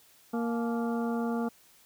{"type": "harmonic tone with a mistuned harmonic", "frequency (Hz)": 233.1, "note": "A#3", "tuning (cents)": 0, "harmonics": [1, 2, 3, 4, 5, 6], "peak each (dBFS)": [-29, -35, -39, -41, -43, -45], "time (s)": [0.33, 1.49], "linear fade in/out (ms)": 10, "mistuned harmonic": 4, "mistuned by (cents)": -140, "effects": ["white hiss -60 dBFS RMS until 1.85 s"]}